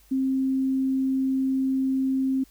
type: tone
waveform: sine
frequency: 265.1 Hz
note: C4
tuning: 23 cents sharp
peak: -21 dBFS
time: 0.11-2.44 s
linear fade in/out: 10 ms
effects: added 50 Hz sine -56 dBFS peak until 2.5 s + white hiss -59 dBFS RMS until 2.5 s